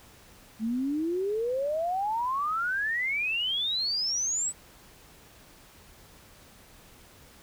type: exponential sweep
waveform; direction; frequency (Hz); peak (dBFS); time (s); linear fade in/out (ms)
sine; up; 213.7 to 8090; -26; 0.59-4.53; 50
effects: pink hiss -54 dBFS RMS until 7.42 s